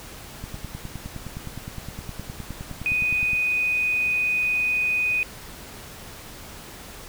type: click train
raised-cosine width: 5 ms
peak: -21 dBFS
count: 29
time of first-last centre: 0.44-3.333 s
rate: 9.68 Hz
type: tone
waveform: sine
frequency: 2489 Hz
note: D#7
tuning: in tune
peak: -20 dBFS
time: 2.86-5.23 s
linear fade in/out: 0 ms
effects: pink hiss -41 dBFS RMS until 7.08 s